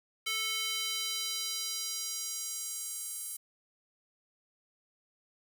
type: tone with high-pass filter sweep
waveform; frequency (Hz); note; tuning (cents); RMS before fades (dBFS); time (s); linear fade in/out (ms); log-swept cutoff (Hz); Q
square; 440; A4; 0; -36; 0.26-3.37; 10; 2500 to 9600; 1.6
effects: none